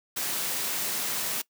white high-pass noise, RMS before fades -30 dBFS, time 0.16-1.42 s, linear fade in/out 10 ms, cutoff 120 Hz, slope 24 dB/octave, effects noise-tail reverb RT60 0.1 s tail -21 dB re dry

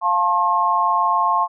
sine chord, F major, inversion none, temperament equal with one note detuned, 698.5 / 880 / 1073.4 Hz, F5 / A5 / C6, 0 / 0 / +44 cents, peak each -23 / -20 / -17 dBFS, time 0.01-1.48 s, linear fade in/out 50 ms, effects none

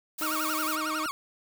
blue noise, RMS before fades -35 dBFS, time 0.18-0.76 s, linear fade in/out 10 ms
sawtooth tone, 311.1 Hz, D#4, in tune, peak -29 dBFS, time 0.21-1.06 s, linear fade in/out 0 ms
40% pulse tone with vibrato, 1253 Hz, D#6, 12 cents sharp, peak -29 dBFS, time 0.22-1.11 s, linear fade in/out 0 ms, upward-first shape sine, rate 11 Hz, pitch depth 240 cents each way
effects none

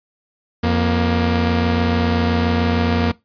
sawtooth tone pair together, 87.31 / 235.8 Hz, F2 / A#3, 0 / +20 cents, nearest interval octave + perfect fourth, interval 1720 cents, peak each -14 dBFS, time 0.63-3.12 s, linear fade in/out 10 ms, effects noise-tail reverb RT60 0.2 s tail -21 dB re dry + resampled to 11025 Hz

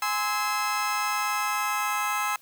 30% pulse chord, Ab augmented, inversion none, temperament just, 830.6 / 1038.3 / 1297.8 Hz, Ab5 / C6 / E6, 0 / -14 / -27 cents, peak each -28 / -27 / -26 dBFS, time 0.02-2.36 s, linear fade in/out 2 ms, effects white hiss -57 dBFS RMS until 2.41 s

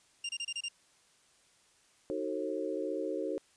sawtooth tone bursts, 2794 Hz, F7, in tune, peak -31 dBFS, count 6, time 0.24-0.686 s, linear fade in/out 5 ms, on 51 ms, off 28 ms
sine chord, D# diminished seventh, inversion none, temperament just, 311.1 / 373.4 / 448 / 537.6 Hz, D#4 / F#4 / A4 / C5, 0 / +16 / +31 / +47 cents, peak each -38 dBFS, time 2.1-3.38 s, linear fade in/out 0 ms
effects white hiss -66 dBFS RMS until 3.56 s + resampled to 22050 Hz

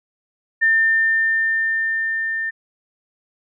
sine tone with level ramp, 1800 Hz, A6, 39 cents sharp, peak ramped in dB -12 to -21 dBFS, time 0.61-2.51 s, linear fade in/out 20 ms, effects none

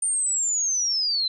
sine linear sweep, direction down, 9010 to 4000 Hz, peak -21 dBFS, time 0.02-1.28 s, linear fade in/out 5 ms, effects none

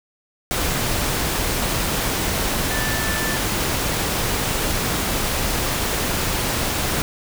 sine tone in noise, 1760 Hz, A6, in tune, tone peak -27 dBFS, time 2.71-3.37 s, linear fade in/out 0 ms, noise pink, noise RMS -22 dBFS, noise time 0.51-7.02 s, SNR -8 dB, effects none

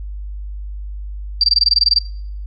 sine tone bursts, 4699 Hz, D8, in tune, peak -9 dBFS, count 12, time 1.41-1.987 s, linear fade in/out 2 ms, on 27 ms, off 23 ms, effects noise-tail reverb RT60 0.6 s tail -22 dB re dry + added 50 Hz sine -25 dBFS peak until 2.46 s

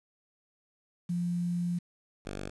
sine / 5% pulse tone pair in turn, 174.61 / 49 Hz, F3 / G1, 0 / 0 cents, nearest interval octave + minor seventh, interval 2200 cents, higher first, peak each -28 / -26 dBFS, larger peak second, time 1.09-1.79 / 2.25-2.5 s, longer first, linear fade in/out 10 ms, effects resampled to 22050 Hz + 9-bit

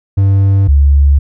triangle / sine tone pair in turn, 98 / 70.49 Hz, G2 / C#2, 0 / +30 cents, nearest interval tritone, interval 570 cents, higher first, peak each -4 dBFS, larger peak neither, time 0.17-0.68 / 0.68-1.19 s, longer neither, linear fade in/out 10 ms, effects none

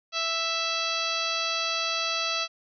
harmonic tone with a mistuned harmonic, 660 Hz, E5, 2 cents sharp, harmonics 1 / 2 / 3 / 4 / 5 / 6 / 7 / 8 / 9, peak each -36 / -32 / -40 / -32 / -34 / -33 / -34 / -41 / -39 dBFS, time 0.12-2.48 s, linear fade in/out 50 ms, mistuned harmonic 6, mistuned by +17 cents, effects none

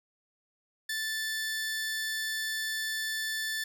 sawtooth tone pair together, 1760 / 4435 Hz, A6 / C#8, 0 / 0 cents, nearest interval octave + major third, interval 1600 cents, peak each -28 / -38 dBFS, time 0.89-3.64 s, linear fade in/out 5 ms, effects none

